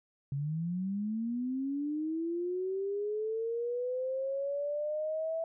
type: linear sweep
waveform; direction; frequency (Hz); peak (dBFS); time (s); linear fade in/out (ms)
sine; up; 135.5 to 659.3; -31; 0.32-5.44; 2
effects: none